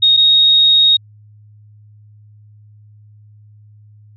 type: tone pair in turn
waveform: sine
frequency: 3729 / 3747 Hz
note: A#7 / A#7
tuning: 0 / +8 cents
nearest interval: unison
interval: 8 cents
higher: second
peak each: -7 dBFS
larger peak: neither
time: 0.02-0.17 / 0.17-0.97 s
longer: second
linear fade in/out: 10 ms
effects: added 105 Hz sine -41 dBFS peak until 4.16 s